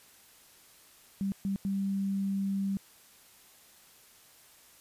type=tone bursts at uneven times; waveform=sine; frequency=196 Hz; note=G3; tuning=in tune; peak=-28 dBFS; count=3; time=1.21-1.32 / 1.45-1.56 / 1.65-2.77 s; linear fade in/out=0 ms; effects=white hiss -58 dBFS RMS until 4.8 s + resampled to 32000 Hz